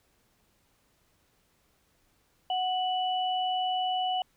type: tone pair together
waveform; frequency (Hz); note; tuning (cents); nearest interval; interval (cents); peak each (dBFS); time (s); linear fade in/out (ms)
sine; 740 / 2960; F#5 / F#7; 0 / 0; 2 octaves; 2400; -27 / -33; 2.5-4.22; 2
effects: pink hiss -69 dBFS RMS until 4.36 s